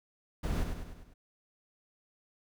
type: noise with echo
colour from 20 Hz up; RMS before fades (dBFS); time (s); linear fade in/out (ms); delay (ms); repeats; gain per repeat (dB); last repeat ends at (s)
brown; -32; 0.43-0.64; 10; 100; 5; -5; 1.14
effects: none